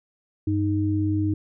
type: tone pair together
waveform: sine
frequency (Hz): 97.7 / 310.2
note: G2 / D#4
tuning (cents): -5 / -5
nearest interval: octave + minor sixth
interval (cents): 2000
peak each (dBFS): -23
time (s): 0.47-1.34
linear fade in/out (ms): 5
effects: none